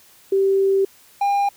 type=tone pair in turn; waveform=sine / triangle; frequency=389.3 / 804.2 Hz; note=G4 / G5; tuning=-12 / +44 cents; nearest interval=octave + minor second; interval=1256 cents; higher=second; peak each=-14 dBFS; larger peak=neither; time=0.32-0.85 / 1.21-1.49 s; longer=first; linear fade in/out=5 ms; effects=white hiss -51 dBFS RMS until 1.56 s